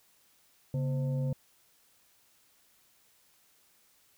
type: tone with frequency modulation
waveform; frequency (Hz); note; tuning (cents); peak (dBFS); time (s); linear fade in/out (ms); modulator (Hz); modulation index
sine; 138.59; C#3; 0; -28; 0.74-1.33; 2; 380; 0.52
effects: white hiss -66 dBFS RMS until 4.17 s